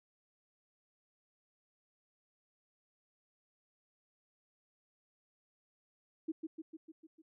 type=tone with echo; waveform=sine; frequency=320 Hz; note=D#4; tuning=49 cents sharp; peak=-33 dBFS; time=6.28-6.32 s; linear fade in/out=10 ms; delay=150 ms; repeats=6; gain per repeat=-4 dB; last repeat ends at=7.22 s; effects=none